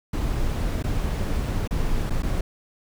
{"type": "noise with dropouts", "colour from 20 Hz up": "brown", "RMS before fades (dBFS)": -24, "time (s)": [0.13, 2.41], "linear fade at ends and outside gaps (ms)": 5, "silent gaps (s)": [[0.827, 0.839], [1.676, 1.708], [2.098, 2.104], [2.223, 2.231]], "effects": []}